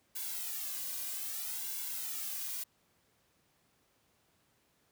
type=noise with flanger; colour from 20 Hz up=blue; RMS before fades=-39 dBFS; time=0.15-2.64 s; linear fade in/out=10 ms; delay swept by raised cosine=1.6 to 2.28 ms; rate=0.62 Hz; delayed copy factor=-0.85; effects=pink hiss -72 dBFS RMS until 4.91 s + high-pass 80 Hz 12 dB/octave